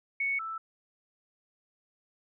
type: tone pair in turn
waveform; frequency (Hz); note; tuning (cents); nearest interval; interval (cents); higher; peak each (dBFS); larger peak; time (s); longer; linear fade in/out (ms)
sine; 2217 / 1321.2; C#7 / E6; 0 / +4; major sixth; 896; first; -27 / -34; first; 0.2-0.39 / 0.39-0.58; neither; 5
effects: none